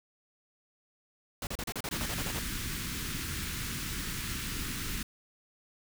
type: noise bursts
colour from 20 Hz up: pink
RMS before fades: -36 dBFS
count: 12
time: 1.42-2.394 s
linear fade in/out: 2 ms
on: 50 ms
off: 34 ms
type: band-stop noise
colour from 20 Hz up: pink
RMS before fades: -36 dBFS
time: 1.91-5.03 s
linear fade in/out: 5 ms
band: 330 to 1300 Hz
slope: 24 dB/octave
effects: none